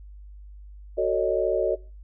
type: chord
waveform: sine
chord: D# half-diminished seventh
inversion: first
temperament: just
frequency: 373.4 / 448 / 560 / 622.3 Hz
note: F#4 / A4 / C#5 / D#5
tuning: +16 / +31 / +18 / 0 cents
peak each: -26 dBFS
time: 0.97-1.76 s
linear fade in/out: 20 ms
effects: noise-tail reverb RT60 0.3 s tail -18 dB re dry + added 50 Hz sine -41 dBFS peak until 2.03 s